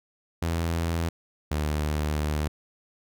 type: tone pair in turn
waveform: sawtooth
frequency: 83.4 / 75.48 Hz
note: E2 / D2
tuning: +21 / +48 cents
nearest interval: major second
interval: 173 cents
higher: first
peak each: -21 dBFS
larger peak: neither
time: 0.42-1.09 / 1.51-2.48 s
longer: second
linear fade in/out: 5 ms
effects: none